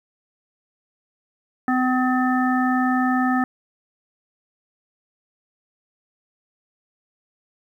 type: harmonic tone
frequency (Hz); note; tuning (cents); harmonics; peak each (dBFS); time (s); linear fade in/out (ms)
254.6; C4; -47; 1 / 3 / 5 / 7; -19 / -24 / -26 / -27; 1.68-3.44; 2
effects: 9-bit